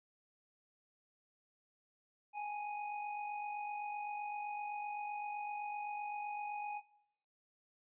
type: tone with amplitude modulation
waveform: square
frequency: 830.6 Hz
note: G#5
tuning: in tune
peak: -38 dBFS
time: 2.33-6.82 s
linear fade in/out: 50 ms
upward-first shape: sine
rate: 47.8 Hz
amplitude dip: 40%
effects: noise-tail reverb RT60 0.8 s tail -20 dB re dry + resampled to 8000 Hz